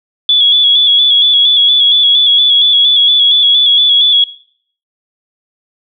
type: tone with vibrato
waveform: sine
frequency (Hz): 3400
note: G#7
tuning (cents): +40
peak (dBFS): -5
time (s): 0.29-4.24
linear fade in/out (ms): 2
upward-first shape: square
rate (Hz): 4.3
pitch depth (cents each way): 34
effects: noise-tail reverb RT60 0.6 s tail -18 dB re dry